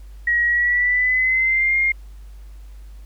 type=tone with pitch glide; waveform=sine; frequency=1903 to 2124 Hz; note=A#6 to C7; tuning=+35 to +25 cents; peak=-15 dBFS; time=0.27-1.92 s; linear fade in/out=5 ms; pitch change=+190 cents; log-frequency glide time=0.46-1.77 s; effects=added 50 Hz sine -36 dBFS peak until 3.05 s + pink hiss -57 dBFS RMS until 3.05 s